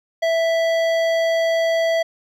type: tone with hard clipping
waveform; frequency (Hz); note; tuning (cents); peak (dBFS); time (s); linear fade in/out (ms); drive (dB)
sine; 659.3; E5; 0; -18; 0.22-2.03; 10; 13
effects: none